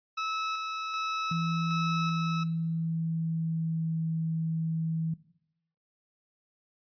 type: tone with tremolo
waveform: sawtooth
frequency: 1300 Hz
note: E6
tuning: 24 cents flat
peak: -26 dBFS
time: 0.17-2.44 s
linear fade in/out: 10 ms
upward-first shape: square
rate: 1.3 Hz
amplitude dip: 30%
type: tone with pitch glide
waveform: sine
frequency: 165.9 to 162.02 Hz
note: E3 to E3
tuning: +11 to -30 cents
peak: -28 dBFS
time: 1.31-5.14 s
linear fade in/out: 5 ms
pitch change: -41 cents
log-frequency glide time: 1.44-4.01 s
effects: noise-tail reverb RT60 0.8 s tail -18 dB re dry + resampled to 11025 Hz